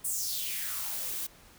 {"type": "noise with high-pass filter sweep", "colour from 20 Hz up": "blue", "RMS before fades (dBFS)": -34, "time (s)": [0.04, 1.27], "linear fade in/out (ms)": 10, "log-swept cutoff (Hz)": [9600, 260], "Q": 3.7, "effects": ["pink hiss -56 dBFS RMS until 1.58 s"]}